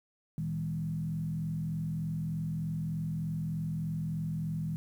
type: tone with frequency modulation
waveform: sine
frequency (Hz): 160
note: D#3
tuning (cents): +49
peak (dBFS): -31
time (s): 0.38-4.76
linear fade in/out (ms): 0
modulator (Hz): 43.3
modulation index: 0.8
effects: 10-bit